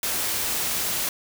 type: noise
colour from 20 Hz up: white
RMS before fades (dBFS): -26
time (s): 0.03-1.09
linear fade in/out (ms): 2
effects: none